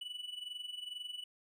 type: tone with amplitude modulation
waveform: triangle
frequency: 2960 Hz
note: F#7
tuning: in tune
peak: -37 dBFS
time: 0.01-1.24 s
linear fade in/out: 5 ms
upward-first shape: sine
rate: 22.2 Hz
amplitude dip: 75%
effects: none